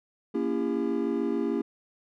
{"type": "chord", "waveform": "triangle", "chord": "A# diminished seventh", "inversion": "none", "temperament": "just", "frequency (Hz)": [233.1, 279.7, 335.6, 402.8], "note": ["A#3", "C#4", "E4", "G4"], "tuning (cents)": [0, 16, 31, 47], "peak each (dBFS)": -29, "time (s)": [0.34, 1.62], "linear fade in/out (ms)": 10, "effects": []}